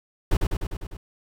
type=noise with echo; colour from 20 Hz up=brown; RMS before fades=-19 dBFS; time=0.31-0.37 s; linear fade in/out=5 ms; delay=100 ms; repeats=6; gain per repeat=-3 dB; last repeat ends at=0.97 s; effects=none